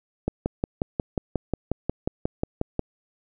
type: click train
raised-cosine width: 2 ms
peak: -10 dBFS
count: 15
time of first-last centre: 0.28-2.793 s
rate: 5.57 Hz
effects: none